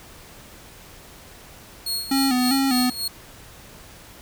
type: tone with tremolo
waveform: sawtooth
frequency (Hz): 4311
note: C#8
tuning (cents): -49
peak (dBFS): -20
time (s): 1.86-3.08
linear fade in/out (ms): 5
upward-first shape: sine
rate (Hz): 3.5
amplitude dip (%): 70
type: tone with vibrato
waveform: square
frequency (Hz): 260.6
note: C4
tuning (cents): -7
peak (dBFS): -19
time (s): 2.11-2.9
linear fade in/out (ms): 5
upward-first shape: square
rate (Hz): 2.5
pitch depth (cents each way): 69
effects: pink hiss -45 dBFS RMS until 4.21 s